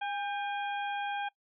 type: harmonic tone with a mistuned harmonic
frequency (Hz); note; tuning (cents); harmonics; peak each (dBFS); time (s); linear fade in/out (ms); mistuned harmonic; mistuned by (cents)
813; G#5; -37; 1 / 2 / 3 / 4; -33 / -39 / -43 / -45; 0.01-1.29; 10; 2; -54
effects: noise-tail reverb RT60 0.1 s tail -22 dB re dry